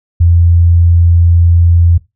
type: tone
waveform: sine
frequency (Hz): 85.3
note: F2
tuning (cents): -40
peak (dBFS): -4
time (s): 0.2-1.98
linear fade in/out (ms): 10
effects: noise-tail reverb RT60 0.2 s tail -19 dB re dry